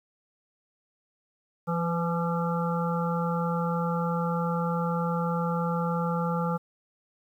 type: harmonic tone with a mistuned harmonic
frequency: 170.2 Hz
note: F3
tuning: 44 cents flat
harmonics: 1 / 3 / 5 / 7 / 8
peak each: -27 / -32 / -34 / -35 / -36 dBFS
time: 1.67-6.58 s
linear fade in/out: 20 ms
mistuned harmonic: 3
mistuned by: -22 cents
effects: 10-bit

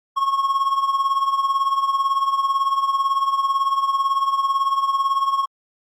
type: tone with tremolo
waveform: triangle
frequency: 1092 Hz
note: C#6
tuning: 26 cents flat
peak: -12 dBFS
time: 0.16-5.46 s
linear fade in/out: 20 ms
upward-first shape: triangle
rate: 18 Hz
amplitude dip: 75%
effects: Opus 48 kbps

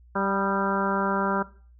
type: harmonic tone with a mistuned harmonic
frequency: 196 Hz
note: G3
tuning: in tune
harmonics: 1 / 2 / 3 / 4 / 5 / 6 / 7 / 8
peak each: -29 / -31 / -31 / -34 / -30 / -34 / -30 / -35 dBFS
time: 0.15-1.43 s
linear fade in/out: 10 ms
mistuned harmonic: 6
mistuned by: +52 cents
effects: noise-tail reverb RT60 0.4 s tail -17 dB re dry + added 60 Hz sine -50 dBFS peak until 1.79 s

